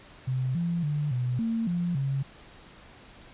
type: tone with pitch steps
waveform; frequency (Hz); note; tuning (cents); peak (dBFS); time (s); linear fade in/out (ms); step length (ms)
sine; 128.9 / 170.7 / 147.9 / 124.4 / 227.2 / 174.4 / 136.7; C3 / F3 / D3 / B2 / A#3 / F3 / C#3; -26 / -39 / +13 / +13 / -44 / -2 / -24; -25; 0.27-2.23; 10; 280
effects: pink hiss -51 dBFS RMS until 3.33 s + resampled to 8000 Hz